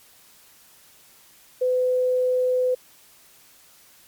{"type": "tone", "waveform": "sine", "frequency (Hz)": 505, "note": "B4", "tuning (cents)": 39, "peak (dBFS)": -18, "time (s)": [1.61, 2.75], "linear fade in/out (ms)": 10, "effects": ["white hiss -53 dBFS RMS until 4.07 s", "MP3 96 kbps"]}